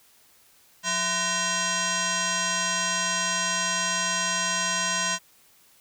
sine tone with frequency modulation, 2349 Hz, D7, in tune, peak -23 dBFS, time 0.83-5.19 s, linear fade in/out 50 ms, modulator 843 Hz, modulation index 5.8, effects white hiss -58 dBFS RMS until 5.8 s

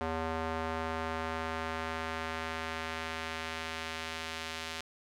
square tone with band-pass filter sweep, 80.9 Hz, E2, 32 cents flat, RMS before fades -37 dBFS, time 0.01-4.81 s, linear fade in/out 0 ms, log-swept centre 850 to 3400 Hz, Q 0.82, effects none

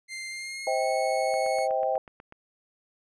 sawtooth tone with pitch glide, 2093 to 2195 Hz, C7 to C#7, 0 to -18 cents, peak -31 dBFS, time 0.08-1.68 s, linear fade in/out 50 ms, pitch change +82 cents, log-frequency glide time 0.3-0.86 s
sine chord, C minor, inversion none, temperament equal with one note detuned, 523.3 / 636.4 / 784 Hz, C5 / Eb5 / G5, 0 / +39 / 0 cents, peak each -28 dBFS, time 0.67-1.98 s, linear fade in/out 2 ms
click train, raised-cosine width 0.5 ms, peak -30 dBFS, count 9, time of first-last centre 1.34-2.324 s, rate 8.13 Hz
effects resampled to 24000 Hz

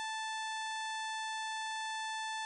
harmonic tone, 879 Hz, A5, 2 cents flat, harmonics 1 / 2 / 3 / 4 / 5 / 6 / 7 / 8 / 9 / 10, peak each -39 / -42 / -50 / -46 / -52 / -56 / -53 / -58 / -58 / -55 dBFS, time 0-2.45 s, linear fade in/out 0 ms, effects none

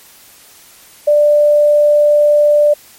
sine tone, 591 Hz, D5, 11 cents sharp, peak -6 dBFS, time 1.07-2.74 s, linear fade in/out 10 ms, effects white hiss -42 dBFS RMS until 2.98 s + MP3 64 kbps

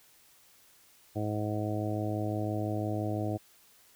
harmonic tone, 105.9 Hz, G#2, 34 cents sharp, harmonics 1 / 2 / 3 / 4 / 5 / 6 / 7, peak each -33 / -39 / -35 / -42 / -41 / -39 / -41 dBFS, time 1.15-3.38 s, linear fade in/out 20 ms, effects white hiss -61 dBFS RMS until 3.95 s

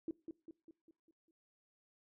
sine tone with echo, 326.4 Hz, E4, 17 cents flat, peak -36 dBFS, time 0.08-0.11 s, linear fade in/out 2 ms, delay 200 ms, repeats 6, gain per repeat -6 dB, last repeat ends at 1.31 s, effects noise-tail reverb RT60 0.3 s tail -21 dB re dry

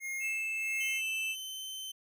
square tone with tremolo, 2140 Hz, C7, 38 cents sharp, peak -35 dBFS, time 0-1.02 s, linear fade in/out 50 ms, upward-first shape sine, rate 1.5 Hz, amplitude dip 70%
triangle tone, 2637 Hz, E7, in tune, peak -31 dBFS, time 0.2-1.36 s, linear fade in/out 50 ms
sawtooth tone with pitch glide, 3059 to 3080 Hz, G7 to G7, -43 to -31 cents, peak -36 dBFS, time 0.8-1.92 s, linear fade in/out 10 ms, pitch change +12 cents, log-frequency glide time 1.27-1.66 s
effects none

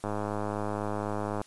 click train, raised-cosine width 1 ms, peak -18 dBFS, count 144, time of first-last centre 0.04-1.415 s, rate 104 Hz, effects white hiss -56 dBFS RMS until 1.46 s + resampled to 24000 Hz

